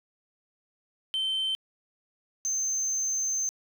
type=tone pair in turn; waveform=sine; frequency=3096 / 6260 Hz; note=G7 / G8; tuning=-22 / -3 cents; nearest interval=octave; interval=1219 cents; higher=second; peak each=-24 dBFS; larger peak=neither; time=1.14-1.55 / 2.45-3.49 s; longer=second; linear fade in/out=0 ms; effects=tanh soft clip ceiling -24 dBFS + 10-bit